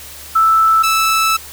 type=tone pair in turn; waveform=sine / sawtooth; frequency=1318.5 / 1313.6 Hz; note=E6 / E6; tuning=0 / -6 cents; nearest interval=unison; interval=6 cents; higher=first; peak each=-8 dBFS; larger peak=neither; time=0.35-0.83 / 0.83-1.37 s; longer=second; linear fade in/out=10 ms; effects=added 73 Hz sine -42 dBFS peak until 1.52 s + white hiss -34 dBFS RMS until 1.52 s